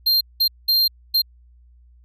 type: tone bursts at uneven times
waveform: square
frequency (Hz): 4186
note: C8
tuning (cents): 0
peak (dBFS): -15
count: 4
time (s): 0.06-0.21 / 0.4-0.48 / 0.68-0.88 / 1.14-1.22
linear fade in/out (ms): 10
effects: added 60 Hz sine -48 dBFS peak until 2.04 s